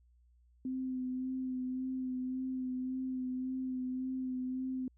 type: tone with vibrato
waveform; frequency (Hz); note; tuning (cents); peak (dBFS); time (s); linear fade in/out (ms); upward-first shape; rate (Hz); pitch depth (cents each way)
sine; 257.3; C4; -29; -34; 0.65-4.88; 2; sine; 1.8; 20
effects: added 60 Hz sine -63 dBFS peak until 4.97 s